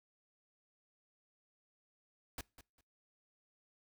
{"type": "noise with echo", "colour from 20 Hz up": "pink", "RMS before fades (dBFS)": -43, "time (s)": [2.38, 2.41], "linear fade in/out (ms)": 2, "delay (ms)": 200, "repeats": 2, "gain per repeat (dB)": -14, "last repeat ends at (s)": 2.81, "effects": ["noise-tail reverb RT60 0.3 s tail -24 dB re dry"]}